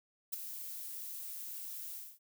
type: noise with ADSR envelope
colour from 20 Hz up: violet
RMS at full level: -34 dBFS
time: 0.32-2.19 s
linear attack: 17 ms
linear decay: 9 ms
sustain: -10 dB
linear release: 250 ms
effects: none